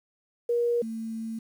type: tone pair in turn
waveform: sine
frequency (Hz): 475.4 / 224.4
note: A#4 / A3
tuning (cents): +34 / +34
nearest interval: octave + minor second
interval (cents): 1300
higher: first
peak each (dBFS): -22 / -31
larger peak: first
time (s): 0.49-0.82 / 0.82-1.39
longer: second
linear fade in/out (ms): 5
effects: 9-bit